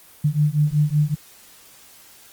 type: beating tone pair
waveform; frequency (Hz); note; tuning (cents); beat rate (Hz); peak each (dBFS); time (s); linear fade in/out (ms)
sine; 146.83 / 152.13; D3 / D#3; 0 / -39; 5.3; -19; 0.24-1.15; 10
effects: white hiss -48 dBFS RMS until 2.32 s + Opus 24 kbps